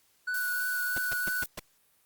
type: tone with vibrato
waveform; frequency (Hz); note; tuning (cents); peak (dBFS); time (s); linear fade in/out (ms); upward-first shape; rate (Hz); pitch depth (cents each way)
triangle; 1480; F#6; 0; -27; 0.27-1.44; 10; triangle; 3.1; 16
type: noise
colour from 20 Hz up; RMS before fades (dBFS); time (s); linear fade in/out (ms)
violet; -37; 0.34-1.46; 2
type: noise bursts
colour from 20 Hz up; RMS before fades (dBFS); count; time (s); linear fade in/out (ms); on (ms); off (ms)
pink; -37; 5; 0.96-1.595; 5; 23; 130
effects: white hiss -67 dBFS RMS until 2.05 s + Opus 48 kbps